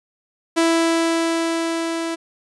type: tone with level ramp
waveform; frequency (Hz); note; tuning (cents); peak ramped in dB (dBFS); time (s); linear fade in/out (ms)
sawtooth; 330.7; E4; +6; -10 to -19; 0.56-2.16; 20
effects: resampled to 24000 Hz